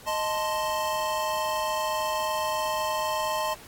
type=chord; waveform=square; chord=A diminished; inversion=second; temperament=equal; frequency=622.3 / 880 / 1046.5 Hz; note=Eb5 / A5 / C6; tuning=0 / 0 / 0 cents; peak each=-31 dBFS; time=0.06-3.55 s; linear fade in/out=20 ms; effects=pink hiss -48 dBFS RMS until 3.67 s + AAC 64 kbps